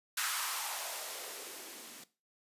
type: noise with band-pass filter sweep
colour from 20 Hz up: violet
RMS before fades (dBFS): -40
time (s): 0.17-2.04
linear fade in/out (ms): 5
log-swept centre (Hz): 1400 to 210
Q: 2.5
effects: noise-tail reverb RT60 0.3 s tail -17 dB re dry + resampled to 32000 Hz